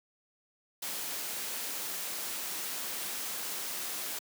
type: noise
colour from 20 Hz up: white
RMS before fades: -37 dBFS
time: 0.82-4.19 s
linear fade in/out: 5 ms
effects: high-pass 200 Hz 12 dB/octave